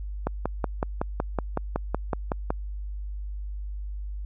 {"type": "click train", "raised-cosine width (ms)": 1, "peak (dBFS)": -11, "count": 13, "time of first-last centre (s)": [0.27, 2.505], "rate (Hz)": 5.37, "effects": ["added 50 Hz sine -31 dBFS peak until 4.25 s"]}